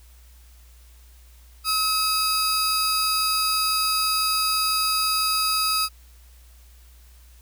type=tone pair together; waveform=sawtooth; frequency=1282 / 4840 Hz; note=E6 / D#8; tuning=-49 / -49 cents; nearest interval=octave + major seventh; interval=2300 cents; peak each=-20 dBFS; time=1.64-5.89 s; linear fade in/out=50 ms; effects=added 60 Hz sine -47 dBFS peak until 7.41 s + white hiss -57 dBFS RMS until 7.41 s